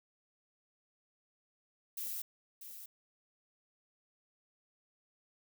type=noise with echo; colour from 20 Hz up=violet; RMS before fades=-40 dBFS; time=1.97-2.22 s; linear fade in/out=5 ms; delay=640 ms; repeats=1; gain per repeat=-9 dB; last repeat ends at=2.86 s; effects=none